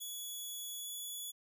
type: tone with pitch glide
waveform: 10% pulse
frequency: 3390 to 3410 Hz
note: G#7 to G#7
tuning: +35 to +45 cents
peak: -34 dBFS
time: 0-1.32 s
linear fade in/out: 20 ms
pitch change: +10 cents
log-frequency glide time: 0.78-0.9 s
effects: none